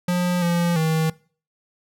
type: tone with pitch steps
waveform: square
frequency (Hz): 177.9 / 172.2 / 159.5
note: F3 / F3 / D#3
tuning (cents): +32 / -24 / +43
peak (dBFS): -19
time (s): 0.08-1.1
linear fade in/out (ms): 5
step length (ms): 340
effects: noise-tail reverb RT60 0.4 s tail -21 dB re dry